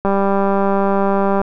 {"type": "click train", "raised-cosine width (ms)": 1, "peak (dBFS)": -4, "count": 270, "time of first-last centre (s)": [0.05, 1.415], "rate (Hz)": 197, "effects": []}